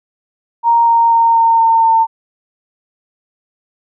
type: tone with pitch steps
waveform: sine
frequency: 932.3 / 926.4 / 920.5 / 914.7 / 908.9 / 903.1 Hz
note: A#5 / A#5 / A#5 / A#5 / A#5 / A5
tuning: 0 / -11 / -22 / -33 / -44 / +45 cents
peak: -7 dBFS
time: 0.63-2.07 s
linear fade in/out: 50 ms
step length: 240 ms
effects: none